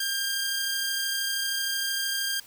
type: tone pair together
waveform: 15% pulse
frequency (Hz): 1600 / 4767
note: G6 / D8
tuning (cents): +35 / +25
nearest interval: octave + perfect fifth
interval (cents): 1890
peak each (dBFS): -21 / -26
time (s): 0-2.4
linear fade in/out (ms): 5
effects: white hiss -51 dBFS RMS until 2.46 s